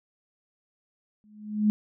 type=tone with exponential growth; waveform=sine; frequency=211.3 Hz; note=G#3; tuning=30 cents sharp; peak=-16 dBFS; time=1.24-1.7 s; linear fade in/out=0 ms; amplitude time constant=98 ms; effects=none